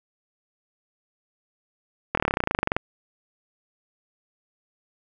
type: slowing click train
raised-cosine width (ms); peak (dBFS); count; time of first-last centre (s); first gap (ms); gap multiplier
0.5; -6; 19; 2.15-2.765; 24; 1.04
effects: none